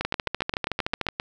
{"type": "two click trains", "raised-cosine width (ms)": 0.3, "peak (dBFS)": [-9, -10], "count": [15, 10], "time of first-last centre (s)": [[0.05, 1.087], [0.01, 1.199]], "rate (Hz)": [13.5, 7.57], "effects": []}